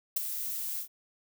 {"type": "noise with ADSR envelope", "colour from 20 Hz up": "violet", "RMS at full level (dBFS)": -25, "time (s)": [0.16, 0.88], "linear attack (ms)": 9, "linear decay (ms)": 13, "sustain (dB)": -10, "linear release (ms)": 89, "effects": []}